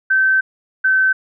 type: tone pair in turn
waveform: sine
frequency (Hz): 1544 / 1535.7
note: G6 / G6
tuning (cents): -27 / -36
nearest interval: unison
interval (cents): 9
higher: first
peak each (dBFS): -11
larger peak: neither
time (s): 0.1-0.41 / 0.84-1.13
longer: first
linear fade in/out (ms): 10
effects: none